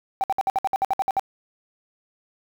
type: tone bursts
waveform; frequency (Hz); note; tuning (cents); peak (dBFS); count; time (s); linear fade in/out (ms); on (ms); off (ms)
triangle; 776; G5; -18; -15; 12; 0.21-1.195; 0; 28; 59
effects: tanh soft clip ceiling -15 dBFS + 8-bit